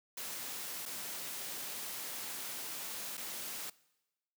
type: noise with dropouts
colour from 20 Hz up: white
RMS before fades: -42 dBFS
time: 0.17-3.7 s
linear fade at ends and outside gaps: 5 ms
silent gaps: 0.855-0.859 / 3.171-3.176 s
effects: noise-tail reverb RT60 1.0 s tail -22 dB re dry + high-pass 150 Hz 12 dB/octave